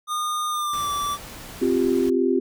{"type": "tone with pitch glide", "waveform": "square", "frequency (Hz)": [1220, 1161.5], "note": ["D#6", "D6"], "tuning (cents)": [-34, -20], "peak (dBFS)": -24, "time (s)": [0.07, 1.18], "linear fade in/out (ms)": 50, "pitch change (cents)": -86, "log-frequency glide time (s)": [0.49, 0.89]}
{"type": "noise", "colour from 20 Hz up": "pink", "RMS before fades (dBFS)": -39, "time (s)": [0.73, 2.1], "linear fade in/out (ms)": 5}
{"type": "chord", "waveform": "sine", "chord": "C suspended fourth", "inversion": "none", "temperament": "equal", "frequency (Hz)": [261.6, 349.2, 392], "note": ["C4", "F4", "G4"], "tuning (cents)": [0, 0, 0], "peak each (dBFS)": -22, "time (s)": [1.61, 2.4], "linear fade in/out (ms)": 10}
{"effects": []}